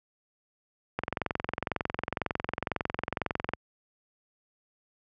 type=click train; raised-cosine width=0.5 ms; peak=-13 dBFS; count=57; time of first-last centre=0.99-3.535 s; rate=22 Hz; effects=high-pass 60 Hz 12 dB/octave